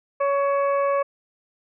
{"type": "harmonic tone with a mistuned harmonic", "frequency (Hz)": 560, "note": "C#5", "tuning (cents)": 18, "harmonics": [1, 2, 3, 4, 5], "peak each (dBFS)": [-20, -24, -37, -38, -44], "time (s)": [0.2, 1.03], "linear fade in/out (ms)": 10, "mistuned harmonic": 5, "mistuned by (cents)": -110, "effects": []}